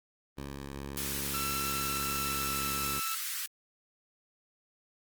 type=tone; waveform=10% pulse; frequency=69.4 Hz; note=C#2; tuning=3 cents sharp; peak=-30 dBFS; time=0.37-3 s; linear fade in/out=10 ms
type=high-pass noise; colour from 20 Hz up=white; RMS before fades=-36 dBFS; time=0.97-3.46 s; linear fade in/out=0 ms; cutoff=1200 Hz; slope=48 dB/octave
type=tone with pitch glide; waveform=sawtooth; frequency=1339 to 1322.9 Hz; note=E6 to E6; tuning=+27 to +6 cents; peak=-31 dBFS; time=1.34-3.15 s; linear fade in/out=2 ms; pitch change=-21 cents; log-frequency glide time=1.97-2.72 s
effects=Opus 24 kbps